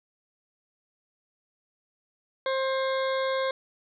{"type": "harmonic tone with a mistuned harmonic", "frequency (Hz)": 530, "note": "C5", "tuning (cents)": 22, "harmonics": [1, 2, 3, 4, 6, 7, 8], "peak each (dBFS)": [-26, -32, -36, -38, -42, -43, -44], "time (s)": [2.46, 3.51], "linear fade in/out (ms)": 2, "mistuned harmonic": 6, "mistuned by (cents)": 91, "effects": []}